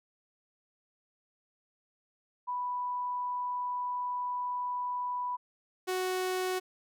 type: tone pair in turn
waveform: sine / sawtooth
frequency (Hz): 987.8 / 370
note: B5 / F#4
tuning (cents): 0 / 0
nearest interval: octave + perfect fourth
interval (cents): 1700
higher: first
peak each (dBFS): -31 / -26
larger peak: second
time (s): 2.47-5.37 / 5.87-6.6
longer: first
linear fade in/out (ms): 20
effects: none